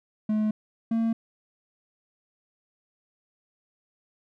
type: tone pair in turn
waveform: triangle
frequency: 214.4 / 227.1 Hz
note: A3 / A#3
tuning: -45 / -45 cents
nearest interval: minor second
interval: 100 cents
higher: second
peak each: -20 dBFS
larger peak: neither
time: 0.29-0.51 / 0.91-1.13 s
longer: neither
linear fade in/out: 5 ms
effects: none